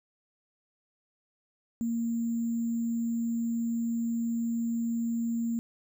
sine tone with sample-and-hold, 231.5 Hz, A#3, 12 cents flat, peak -27 dBFS, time 1.81-5.59 s, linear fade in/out 0 ms, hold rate 7350 Hz, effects none

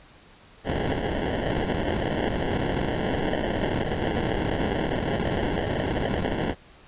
violet noise with sample-and-hold, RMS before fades -26 dBFS, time 0.64-6.55 s, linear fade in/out 50 ms, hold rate 1225 Hz, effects pink hiss -52 dBFS RMS until 6.87 s + resampled to 8000 Hz

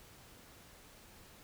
silence, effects pink hiss -58 dBFS RMS until 1.43 s

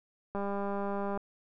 click train, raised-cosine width 1 ms, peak -22 dBFS, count 166, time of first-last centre 0.35-1.175 s, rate 200 Hz, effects none

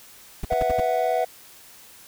brown noise bursts, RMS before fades -25 dBFS, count 5, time 0.43-0.803 s, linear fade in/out 5 ms, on 21 ms, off 67 ms
triangle chord, B suspended fourth, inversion none, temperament equal, 493.9 / 659.3 / 740 Hz, B4 / E5 / F#5, 0 / 0 / 0 cents, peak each -24 / -22 / -22 dBFS, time 0.5-1.25 s, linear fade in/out 10 ms
effects white hiss -48 dBFS RMS until 2.07 s

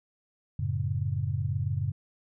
sine chord, F# minor, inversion none, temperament just, 92.5 / 111 / 138.75 Hz, F#2 / A2 / C#3, 0 / +16 / +2 cents, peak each -31 dBFS, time 0.59-1.92 s, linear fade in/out 5 ms, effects none

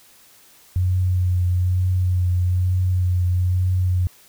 sine tone with vibrato, 90.7 Hz, F#2, 34 cents flat, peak -16 dBFS, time 0.76-4.07 s, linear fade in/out 0 ms, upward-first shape triangle, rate 1.1 Hz, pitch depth 26 cents each way, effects white hiss -51 dBFS RMS until 4.28 s

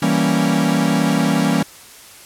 45% pulse chord, E diminished seventh, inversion none, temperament equal, 164.81 / 196 / 233.1 / 277.2 Hz, E3 / G3 / Bb3 / Db4, 0 / 0 / 0 / 0 cents, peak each -20 dBFS, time 0.02-1.63 s, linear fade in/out 5 ms, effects white hiss -41 dBFS RMS until 2.25 s + low-pass 12000 Hz 12 dB/octave

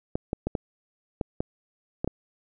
clicks, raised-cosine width 2 ms, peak -13 dBFS, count 8, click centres 0.155 / 0.331 / 0.47 / 0.552 / 1.212 / 1.405 / 2.045 / 2.076 s, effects none

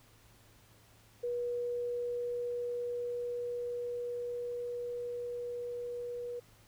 sine tone with level ramp, 483.3 Hz, B4, 38 cents flat, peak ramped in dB -32 to -37 dBFS, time 1.23-6.4 s, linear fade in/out 10 ms, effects added 109 Hz sine -64 dBFS peak until 6.67 s + pink hiss -63 dBFS RMS until 6.67 s

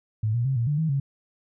sine tone with pitch steps, 108.4 / 119.1 / 134.2 / 117.1 / 147.1 / 159.6 / 138.3 Hz, A2 / A#2 / C3 / A#2 / D3 / D#3 / C#3, -25 / +38 / +44 / +8 / +3 / +44 / -4 cents, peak -21 dBFS, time 0.23-1 s, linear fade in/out 5 ms, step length 110 ms, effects none

